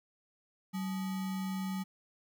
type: tone with sample-and-hold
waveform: sine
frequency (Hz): 189.7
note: F#3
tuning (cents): +43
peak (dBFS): -33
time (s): 0.73-1.84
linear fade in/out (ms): 20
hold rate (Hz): 1050
effects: none